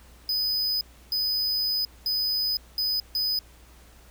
square tone bursts at uneven times, 5000 Hz, D#8, 8 cents sharp, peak -24 dBFS, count 5, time 0.29-0.81 / 1.12-1.85 / 2.06-2.57 / 2.78-3 / 3.15-3.39 s, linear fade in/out 2 ms, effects added 60 Hz sine -51 dBFS peak until 4.1 s + pink hiss -55 dBFS RMS until 4.1 s

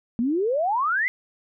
sine exponential sweep, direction up, 223.3 to 2100 Hz, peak -20 dBFS, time 0.19-1.08 s, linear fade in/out 0 ms, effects none

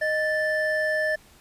triangle tone pair together, 619.7 / 1760 Hz, D#5 / A6, -7 / 0 cents, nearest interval octave + tritone, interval 1807 cents, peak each -23 dBFS, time 0.01-1.16 s, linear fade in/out 10 ms, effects pink hiss -54 dBFS RMS until 1.4 s + resampled to 32000 Hz

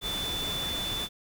sine tone in noise, 3500 Hz, A7, 10 cents flat, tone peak -31 dBFS, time 0.01-1.09 s, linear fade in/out 50 ms, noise pink, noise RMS -36 dBFS, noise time 0.01-1.09 s, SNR +2 dB, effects none

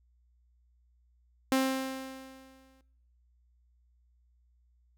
sawtooth tone with exponential decay, 264.4 Hz, C4, 18 cents sharp, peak -19 dBFS, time 1.52-2.81 s, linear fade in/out 1 ms, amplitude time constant 280 ms, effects noise-tail reverb RT60 0.8 s tail -21 dB re dry + added 60 Hz sine -64 dBFS peak until 4.97 s

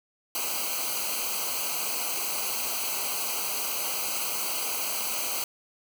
white noise with comb filter, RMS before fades -30 dBFS, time 0.35-5.44 s, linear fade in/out 2 ms, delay 0.56 ms, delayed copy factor -1, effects none

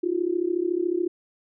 sine tone with amplitude modulation, 350.8 Hz, F4, 8 cents sharp, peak -18 dBFS, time 0.03-1.08 s, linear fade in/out 10 ms, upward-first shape sine, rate 33.9 Hz, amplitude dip 90%, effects none

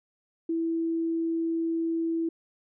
sine tone, 329.6 Hz, E4, in tune, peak -25 dBFS, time 0.49-2.29 s, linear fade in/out 5 ms, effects none

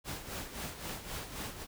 pink noise with tremolo, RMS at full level -39 dBFS, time 0.04-1.67 s, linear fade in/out 50 ms, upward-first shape sine, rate 3.8 Hz, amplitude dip 65%, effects none

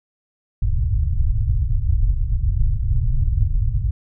pink low-pass noise, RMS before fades -18 dBFS, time 0.62-3.91 s, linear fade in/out 5 ms, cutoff 120 Hz, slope 48 dB/octave, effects none

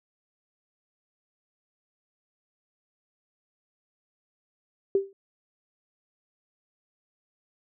sine tone with exponential decay, 392 Hz, G4, in tune, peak -16 dBFS, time 4.95-5.13 s, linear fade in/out 2 ms, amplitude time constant 38 ms, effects none

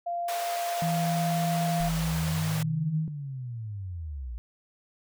sine tone, 693 Hz, F5, 14 cents flat, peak -28 dBFS, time 0.06-1.89 s, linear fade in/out 10 ms
pink high-pass noise, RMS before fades -37 dBFS, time 0.28-2.63 s, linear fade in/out 5 ms, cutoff 480 Hz, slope 48 dB/octave
sine tone with pitch glide, 164.81 to 158.28 Hz, E3 to D#3, 0 to +30 cents, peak -26 dBFS, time 0.82-3.08 s, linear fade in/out 2 ms, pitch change -70 cents, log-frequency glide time 1.78-2.43 s
sine linear two-way sweep, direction up then down, 35.53 to 156.8 to 54.8 Hz, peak -33 dBFS, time 1.8-4.38 s, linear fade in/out 0 ms, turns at 3.02 s
effects none

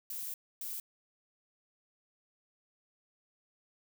violet noise bursts at uneven times, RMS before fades -40 dBFS, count 2, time 0.1-0.34 / 0.61-0.8 s, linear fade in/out 2 ms, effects none

